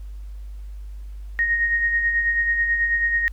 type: tone with tremolo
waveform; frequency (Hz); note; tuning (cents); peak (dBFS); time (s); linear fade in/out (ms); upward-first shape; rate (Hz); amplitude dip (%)
sine; 1864.7; A#6; 0; -16; 1.39-3.28; 0; sine; 9.2; 45
effects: added 50 Hz sine -32 dBFS peak until 3.32 s + pink hiss -60 dBFS RMS until 3.32 s